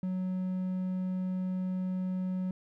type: tone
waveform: triangle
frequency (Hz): 185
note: F#3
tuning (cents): 0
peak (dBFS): -28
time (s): 0.03-2.51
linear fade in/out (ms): 2
effects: none